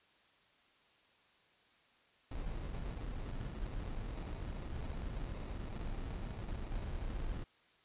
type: noise with sample-and-hold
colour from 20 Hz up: brown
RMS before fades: -41 dBFS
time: 2.31-7.44 s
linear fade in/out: 5 ms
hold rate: 1575 Hz
effects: white hiss -68 dBFS RMS until 7.84 s + resampled to 8000 Hz